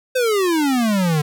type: exponential sweep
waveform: square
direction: down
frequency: 523.3 to 145.2 Hz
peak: -16 dBFS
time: 0.15-1.22 s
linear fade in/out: 10 ms
effects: none